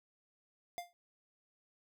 square tone with exponential decay, 700 Hz, F5, 4 cents sharp, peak -36 dBFS, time 0.78-0.93 s, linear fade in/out 0 ms, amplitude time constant 31 ms, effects none

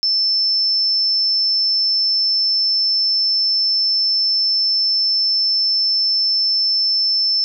sine tone, 5300 Hz, E8, 9 cents sharp, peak -14 dBFS, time 0.03-7.44 s, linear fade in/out 0 ms, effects none

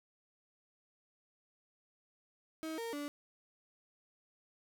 35% pulse tone with pitch steps, 318.3 / 461.2 / 290.3 Hz, D#4 / A#4 / D4, +39 / -19 / -20 cents, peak -37 dBFS, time 2.63-3.08 s, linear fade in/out 0 ms, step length 150 ms, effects none

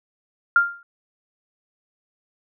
sine tone with exponential decay, 1396.9 Hz, F6, in tune, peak -9 dBFS, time 0.56-0.83 s, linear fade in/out 2 ms, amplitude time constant 57 ms, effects none

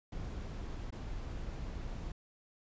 brown noise with dropouts, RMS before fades -41 dBFS, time 0.12-2.12 s, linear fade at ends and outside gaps 5 ms, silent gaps 0.906-0.923 s, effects resampled to 16000 Hz

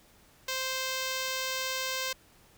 5% pulse tone, 522 Hz, C5, 4 cents flat, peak -19 dBFS, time 0.48-2.13 s, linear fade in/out 5 ms, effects pink hiss -60 dBFS RMS until 2.57 s

